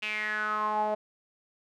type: tone with band-pass filter sweep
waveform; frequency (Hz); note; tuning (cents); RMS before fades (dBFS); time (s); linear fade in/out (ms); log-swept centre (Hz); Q
sawtooth; 212.9; G#3; +43; -30; 0.02-0.95; 10; 2700 to 680; 7.4
effects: none